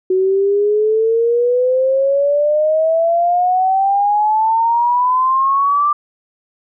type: exponential sweep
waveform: sine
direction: up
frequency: 370 to 1187 Hz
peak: -11 dBFS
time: 0.1-5.93 s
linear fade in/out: 5 ms
effects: none